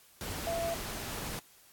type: tone in noise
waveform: sine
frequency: 672 Hz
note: E5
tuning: 33 cents sharp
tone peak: -31 dBFS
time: 0.47-0.74 s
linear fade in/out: 0 ms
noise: pink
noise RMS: -39 dBFS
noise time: 0.21-1.39 s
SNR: +5 dB
effects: white hiss -60 dBFS RMS until 1.72 s + AAC 64 kbps